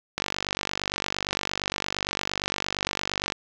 click train, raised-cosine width 0.2 ms, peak -8 dBFS, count 154, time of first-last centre 0.18-3.322 s, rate 48.7 Hz, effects low-pass 7000 Hz 12 dB/octave + 7-bit

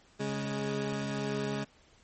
20% pulse tone pair together, 138 / 207.8 Hz, C#3 / G#3, -7 / +1 cents, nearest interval perfect fifth, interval 708 cents, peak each -30 / -29 dBFS, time 0.19-1.65 s, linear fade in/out 20 ms, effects pink hiss -62 dBFS RMS until 2.03 s + MP3 32 kbps

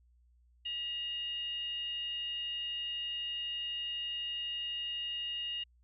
sine tone with frequency modulation, 2846 Hz, F7, 32 cents sharp, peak -35 dBFS, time 0.65-5.64 s, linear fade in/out 10 ms, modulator 912 Hz, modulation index 0.27, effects added 60 Hz sine -63 dBFS peak until 5.83 s

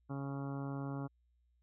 harmonic tone, 138.59 Hz, C#3, in tune, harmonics 1 / 2 / 3 / 4 / 5 / 6 / 7 / 8 / 9 / 10, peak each -40 / -42 / -51 / -52 / -54 / -53 / -58 / -54 / -58 / -57 dBFS, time 0.09-1.08 s, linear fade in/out 20 ms, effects added 60 Hz sine -70 dBFS peak until 1.62 s

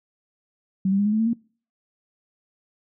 sine tone with pitch steps, 190.4 / 196.77 / 203.4 / 210.2 / 217.2 / 224.5 / 232 Hz, F#3 / G3 / G#3 / G#3 / A3 / A3 / A#3, +50 / +7 / -36 / +21 / -22 / +35 / -8 cents, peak -18 dBFS, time 0.85-1.333 s, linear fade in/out 5 ms, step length 69 ms, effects noise-tail reverb RT60 0.4 s tail -22 dB re dry

